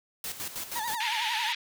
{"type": "noise with tremolo", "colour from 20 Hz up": "white", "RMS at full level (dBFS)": -35, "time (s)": [0.24, 0.95], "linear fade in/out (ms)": 2, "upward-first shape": "square", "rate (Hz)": 6.3, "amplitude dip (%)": 65}
{"type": "tone with vibrato", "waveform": "35% pulse", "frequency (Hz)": 906, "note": "A#5", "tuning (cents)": -50, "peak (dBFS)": -29, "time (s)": [0.75, 1.53], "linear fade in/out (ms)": 10, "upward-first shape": "triangle", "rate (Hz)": 11, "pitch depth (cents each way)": 130}
{"type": "band-pass noise", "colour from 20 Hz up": "white", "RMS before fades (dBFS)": -32, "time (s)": [1, 1.55], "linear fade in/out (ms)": 5, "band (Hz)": [1900, 3500], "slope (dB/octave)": 24}
{"effects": []}